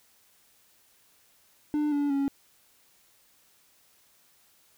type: tone with pitch steps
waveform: triangle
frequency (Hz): 298.2 / 287.7 / 277.6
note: D4 / D4 / C#4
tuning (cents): +27 / -36 / +3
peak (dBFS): -22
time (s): 1.74-2.28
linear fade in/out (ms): 0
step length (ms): 180
effects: white hiss -63 dBFS RMS until 4.77 s